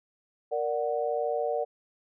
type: chord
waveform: sine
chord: Bb augmented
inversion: none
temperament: equal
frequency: 466.2 / 587.3 / 740 Hz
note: Bb4 / D5 / F#5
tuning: 0 / 0 / 0 cents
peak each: -30 / -30 / -32 dBFS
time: 0.51-1.65 s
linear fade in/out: 20 ms
effects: none